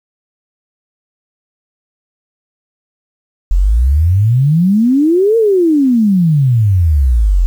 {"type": "exponential two-way sweep", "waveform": "sine", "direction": "up then down", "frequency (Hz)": [41.2, 466.2, 41.2], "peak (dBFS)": -7, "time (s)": [3.51, 7.46], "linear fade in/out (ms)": 0, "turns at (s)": 5.37, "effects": ["7-bit"]}